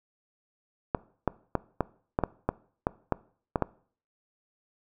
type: clicks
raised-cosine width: 1 ms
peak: -10 dBFS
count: 11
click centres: 0.948 / 1.277 / 1.553 / 1.807 / 2.189 / 2.237 / 2.49 / 2.869 / 3.123 / 3.558 / 3.623 s
effects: noise-tail reverb RT60 0.5 s tail -21 dB re dry